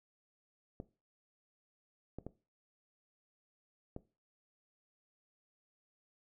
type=clicks; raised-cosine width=2 ms; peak=-29 dBFS; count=4; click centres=0.801 / 2.186 / 2.266 / 3.964 s; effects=noise-tail reverb RT60 0.3 s tail -17 dB re dry